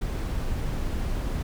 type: noise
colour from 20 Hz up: brown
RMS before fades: -28 dBFS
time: 0.01-1.43 s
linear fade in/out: 10 ms
effects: none